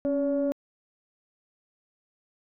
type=tone pair together; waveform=sine; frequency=277 / 569 Hz; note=C#4 / C#5; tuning=-1 / +45 cents; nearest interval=octave; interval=1246 cents; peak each=-25 dBFS; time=0.05-0.52 s; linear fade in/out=0 ms; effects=tanh soft clip ceiling -18 dBFS